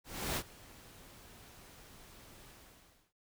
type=noise with ADSR envelope; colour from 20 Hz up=pink; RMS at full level=-34 dBFS; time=0.04-3.13 s; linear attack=330 ms; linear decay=57 ms; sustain=-22 dB; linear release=620 ms; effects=none